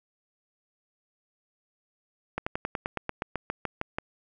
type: slowing click train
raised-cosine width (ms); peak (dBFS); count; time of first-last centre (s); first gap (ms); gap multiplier
0.5; -14; 14; 2.38-3.985; 85; 1.06
effects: none